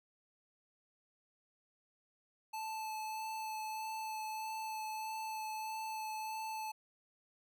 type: tone with vibrato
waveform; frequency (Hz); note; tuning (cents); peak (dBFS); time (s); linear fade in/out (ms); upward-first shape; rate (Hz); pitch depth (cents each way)
square; 873; A5; -14; -40; 2.53-6.72; 10; sine; 1.6; 12
effects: none